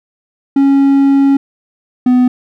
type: tone pair in turn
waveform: triangle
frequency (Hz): 275.9 / 250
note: C#4 / B3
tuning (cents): -8 / +21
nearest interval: major second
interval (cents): 171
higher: first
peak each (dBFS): -4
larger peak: neither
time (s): 0.56-1.37 / 2.06-2.28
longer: first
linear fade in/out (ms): 5
effects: none